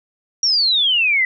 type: exponential sweep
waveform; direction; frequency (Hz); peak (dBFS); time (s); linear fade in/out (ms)
sine; down; 5700 to 1975.5; -13; 0.43-1.25; 2
effects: none